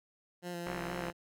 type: tone with vibrato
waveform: 15% pulse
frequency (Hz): 174.61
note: F3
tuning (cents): 0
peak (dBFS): -32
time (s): 0.42-1.13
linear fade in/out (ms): 50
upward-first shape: square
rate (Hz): 4.2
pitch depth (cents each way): 20
type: click train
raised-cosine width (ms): 0.5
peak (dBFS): -23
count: 29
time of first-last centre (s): 0.67-1.099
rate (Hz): 65.2
effects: none